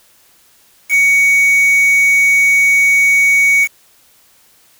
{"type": "tone with quantisation", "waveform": "triangle", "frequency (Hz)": 2240, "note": "C#7", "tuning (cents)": 18, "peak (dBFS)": -6, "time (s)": [0.89, 3.68], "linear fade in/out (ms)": 50, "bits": 4, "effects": ["white hiss -50 dBFS RMS until 4.79 s"]}